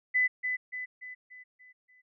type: tone with echo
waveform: sine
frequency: 2004 Hz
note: B6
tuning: 25 cents sharp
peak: -22 dBFS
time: 0.14-0.28 s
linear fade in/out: 20 ms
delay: 290 ms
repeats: 6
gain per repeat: -6 dB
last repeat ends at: 2.02 s
effects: none